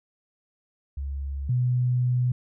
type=tone pair in turn; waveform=sine; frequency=69.3 / 124.48 Hz; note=C#2 / B2; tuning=0 / +14 cents; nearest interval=minor seventh; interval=1014 cents; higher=second; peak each=-28 / -20 dBFS; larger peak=second; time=0.97-1.49 / 1.49-2.32 s; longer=second; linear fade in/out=5 ms; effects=none